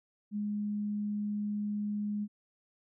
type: tone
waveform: sine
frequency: 207.7 Hz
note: G#3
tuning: in tune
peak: -31 dBFS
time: 0.31-2.28 s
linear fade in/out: 50 ms
effects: none